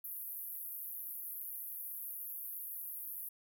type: band-pass noise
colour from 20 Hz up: white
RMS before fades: -44 dBFS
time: 0.04-3.29 s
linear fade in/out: 5 ms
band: 11000 to 16000 Hz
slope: 96 dB/octave
effects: none